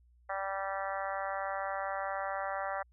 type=harmonic tone; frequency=194.6 Hz; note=G3; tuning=12 cents flat; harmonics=3 / 4 / 5 / 6 / 7 / 8 / 9 / 10; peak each=-39 / -38 / -44 / -42 / -42 / -46 / -45 / -46 dBFS; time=0.29-2.83 s; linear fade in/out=10 ms; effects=added 60 Hz sine -61 dBFS peak until 2.92 s